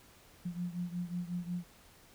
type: beating tone pair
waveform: sine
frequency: 174.61 / 180.11 Hz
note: F3 / F#3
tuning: 0 / -46 cents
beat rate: 5.5 Hz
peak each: -37 / -40 dBFS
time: 0.45-1.64 s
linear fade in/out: 10 ms
effects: pink hiss -60 dBFS RMS until 2.14 s